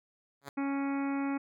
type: tone with exponential growth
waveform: 5% pulse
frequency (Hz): 140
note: C#3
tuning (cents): +18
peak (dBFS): -27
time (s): 0.41-0.49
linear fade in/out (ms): 5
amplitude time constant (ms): 16
type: harmonic tone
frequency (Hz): 277.2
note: C#4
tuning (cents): 0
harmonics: 1 / 2 / 3 / 4 / 5 / 6 / 7 / 8 / 9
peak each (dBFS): -30 / -45 / -41 / -45 / -45 / -53 / -50 / -48 / -51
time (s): 0.57-1.38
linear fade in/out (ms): 10
effects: none